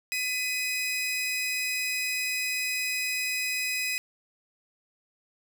sawtooth tone pair together, 2004 / 2517 Hz, B6 / D#7, +25 / +19 cents, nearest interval major third, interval 394 cents, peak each -31 / -25 dBFS, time 0.12-3.98 s, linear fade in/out 0 ms, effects none

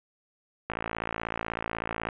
click train, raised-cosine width 0.5 ms, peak -15 dBFS, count 79, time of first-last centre 0.7-2.088 s, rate 56.2 Hz, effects resampled to 8000 Hz + 9-bit

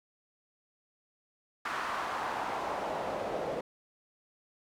pink noise with band-pass filter sweep, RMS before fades -35 dBFS, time 1.65-3.61 s, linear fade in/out 5 ms, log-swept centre 1300 to 520 Hz, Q 2, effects none

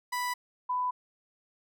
30% pulse / sine tone pair in turn, 987.8 / 997 Hz, B5 / B5, 0 / +16 cents, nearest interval unison, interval 16 cents, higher second, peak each -27 dBFS, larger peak neither, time 0.12-0.34 / 0.69-0.91 s, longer neither, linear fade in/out 10 ms, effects none

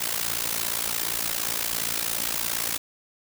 white noise with amplitude modulation, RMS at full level -24 dBFS, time 0-2.78 s, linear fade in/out 10 ms, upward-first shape sine, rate 57.3 Hz, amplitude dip 85%, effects none

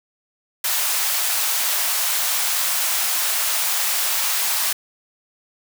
white high-pass noise, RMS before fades -21 dBFS, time 0.64-4.73 s, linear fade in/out 5 ms, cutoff 650 Hz, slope 24 dB/octave, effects none

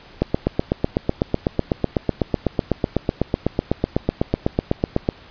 click train, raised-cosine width 2 ms, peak -3 dBFS, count 40, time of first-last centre 0.22-5.089 s, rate 8.01 Hz, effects pink hiss -45 dBFS RMS until 5.3 s + resampled to 11025 Hz

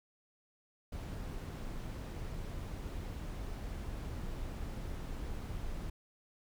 brown noise, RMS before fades -41 dBFS, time 0.92-5.9 s, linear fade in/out 5 ms, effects none

